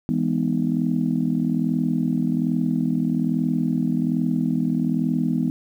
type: chord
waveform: sine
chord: E major seventh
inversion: none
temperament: just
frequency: 164.81 / 206 / 247.2 / 309 Hz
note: E3 / G#3 / B3 / D#4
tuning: 0 / -14 / +2 / -12 cents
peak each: -24 / -25 / -22 / -28 dBFS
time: 0.09-5.5 s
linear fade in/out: 0 ms
effects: tanh soft clip ceiling -9 dBFS + 9-bit